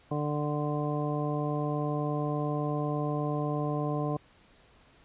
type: harmonic tone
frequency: 148.3 Hz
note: D3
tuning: 17 cents sharp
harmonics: 1 / 2 / 3 / 4 / 5 / 7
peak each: -31 / -34 / -36 / -37 / -38 / -39 dBFS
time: 0.11-4.17 s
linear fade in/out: 5 ms
effects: pink hiss -60 dBFS RMS until 5.04 s + resampled to 8000 Hz